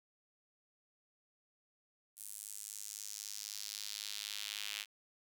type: tone with high-pass filter sweep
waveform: square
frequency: 51.91 Hz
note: G#1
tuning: in tune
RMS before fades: -45 dBFS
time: 2.16-4.86 s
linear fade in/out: 50 ms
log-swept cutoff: 9600 to 2800 Hz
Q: 1.8
effects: none